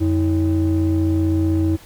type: ring-modulated tone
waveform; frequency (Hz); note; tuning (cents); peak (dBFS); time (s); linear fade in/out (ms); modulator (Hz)
triangle; 116.4; A#2; -2; -10; 0-1.77; 20; 205
effects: pink hiss -45 dBFS RMS until 1.85 s